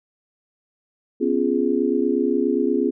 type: chord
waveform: sine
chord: C# dominant seventh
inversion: third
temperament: just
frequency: 249.5 / 277.2 / 346.5 / 415.8 Hz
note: B3 / C#4 / E#4 / G#4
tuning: +18 / 0 / -14 / +2 cents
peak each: -23 dBFS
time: 1.2-2.91 s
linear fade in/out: 20 ms
effects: none